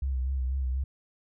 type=tone with vibrato; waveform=sine; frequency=65.41 Hz; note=C2; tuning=in tune; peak=-26 dBFS; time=0.02-0.84 s; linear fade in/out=5 ms; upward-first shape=sine; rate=4.1 Hz; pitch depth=58 cents each way; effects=none